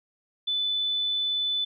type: tone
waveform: sine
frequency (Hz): 3499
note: A7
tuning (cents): -10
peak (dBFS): -24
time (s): 0.47-1.65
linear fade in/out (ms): 10
effects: none